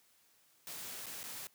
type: noise with dropouts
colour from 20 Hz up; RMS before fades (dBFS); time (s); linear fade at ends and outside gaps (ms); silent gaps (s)
white; -45; 0.67-1.47; 0; 1.059-1.066 / 1.231-1.239
effects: white hiss -69 dBFS RMS until 1.54 s + high-pass 80 Hz 12 dB/octave